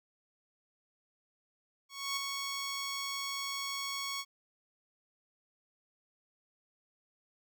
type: tone with ADSR envelope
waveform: 10% pulse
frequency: 1108.7 Hz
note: C#6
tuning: in tune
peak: -23 dBFS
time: 1.89-4.25 s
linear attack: 280 ms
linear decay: 5 ms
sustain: -4 dB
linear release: 52 ms
effects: none